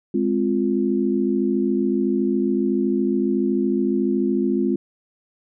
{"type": "chord", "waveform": "sine", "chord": "F minor", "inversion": "first", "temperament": "equal", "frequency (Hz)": [207.7, 261.6, 349.2], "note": ["Ab3", "C4", "F4"], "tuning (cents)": [0, 0, 0], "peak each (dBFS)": -22, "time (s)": [0.14, 4.76], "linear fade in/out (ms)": 5, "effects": []}